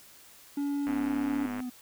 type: tone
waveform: triangle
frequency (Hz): 284.7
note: C#4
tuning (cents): +46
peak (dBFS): -26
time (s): 0.57-1.46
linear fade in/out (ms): 5
type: click train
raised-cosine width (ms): 0.5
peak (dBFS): -25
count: 78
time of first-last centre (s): 0.87-1.603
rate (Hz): 105
type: tone with vibrato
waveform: triangle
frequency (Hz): 250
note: B3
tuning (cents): +21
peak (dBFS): -31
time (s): 0.88-1.7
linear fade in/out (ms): 10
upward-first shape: triangle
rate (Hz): 5.8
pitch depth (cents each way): 33
effects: white hiss -54 dBFS RMS until 1.81 s